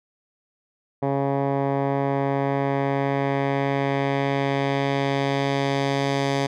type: tone with low-pass filter sweep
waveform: 10% pulse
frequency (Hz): 138.59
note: C#3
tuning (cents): 0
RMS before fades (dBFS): -23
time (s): 1.02-6.47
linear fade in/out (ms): 10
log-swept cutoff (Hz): 910 to 5500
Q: 0.97
effects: none